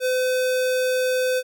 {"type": "tone", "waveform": "square", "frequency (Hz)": 509, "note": "C5", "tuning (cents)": -48, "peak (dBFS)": -20, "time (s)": [0, 1.43], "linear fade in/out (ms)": 50, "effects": []}